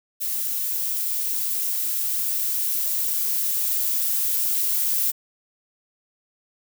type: noise with level ramp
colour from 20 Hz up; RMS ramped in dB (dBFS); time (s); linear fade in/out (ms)
violet; -26 to -22; 0.2-5.12; 20
effects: none